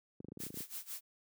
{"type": "clicks", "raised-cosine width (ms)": 3, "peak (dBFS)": -32, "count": 12, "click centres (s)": [0.204, 0.246, 0.285, 0.32, 0.373, 0.403, 0.436, 0.466, 0.504, 0.542, 0.573, 0.606]}
{"type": "noise with tremolo", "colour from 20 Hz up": "blue", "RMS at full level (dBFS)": -42, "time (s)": [0.39, 1.01], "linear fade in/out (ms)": 20, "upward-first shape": "sine", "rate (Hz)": 6, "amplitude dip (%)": 90}
{"effects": ["high-pass 150 Hz 12 dB/octave"]}